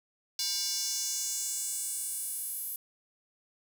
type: tone with high-pass filter sweep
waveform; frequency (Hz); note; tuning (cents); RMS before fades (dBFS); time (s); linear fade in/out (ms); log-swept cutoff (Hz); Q
square; 318.2; D#4; +39; -34; 0.39-2.76; 2; 4800 to 12000; 3
effects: none